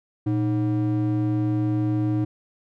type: ring-modulated tone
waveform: triangle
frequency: 213.1 Hz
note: G#3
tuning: 45 cents sharp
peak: -15 dBFS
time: 0.26-2.25 s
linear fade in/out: 10 ms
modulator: 96.4 Hz
effects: none